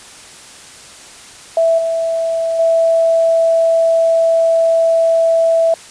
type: tone with level steps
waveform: sine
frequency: 659.3 Hz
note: E5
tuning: in tune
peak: -9 / -14 / -9 dBFS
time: 1.57-5.74 s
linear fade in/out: 2 ms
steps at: 1.78 / 2.59 s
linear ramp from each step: 5 ms
effects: white hiss -37 dBFS RMS until 5.9 s + resampled to 22050 Hz